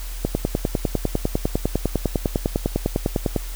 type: click train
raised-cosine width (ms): 2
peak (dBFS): -6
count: 32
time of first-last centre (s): 0.25-3.362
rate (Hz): 9.96
effects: added 40 Hz sine -28 dBFS peak until 3.55 s + white hiss -39 dBFS RMS until 3.55 s